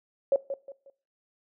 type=tone with echo; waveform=sine; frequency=550 Hz; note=C#5; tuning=14 cents flat; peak=-18 dBFS; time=0.32-0.36 s; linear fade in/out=2 ms; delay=180 ms; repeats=3; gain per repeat=-10 dB; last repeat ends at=0.9 s; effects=noise-tail reverb RT60 0.4 s tail -20 dB re dry